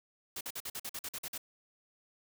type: noise bursts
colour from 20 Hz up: white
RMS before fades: -40 dBFS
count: 11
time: 0.36-1.379 s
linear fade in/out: 5 ms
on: 49 ms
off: 48 ms
effects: none